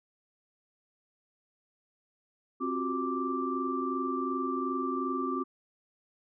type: tone cluster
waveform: sine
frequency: 265.2 / 356.2 / 378.9 / 1173 Hz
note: C4 / F4 / F#4 / D6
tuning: +23 / +34 / +41 / -2 cents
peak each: -33 / -36 / -38 / -33 dBFS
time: 2.6-5.44 s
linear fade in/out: 20 ms
effects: none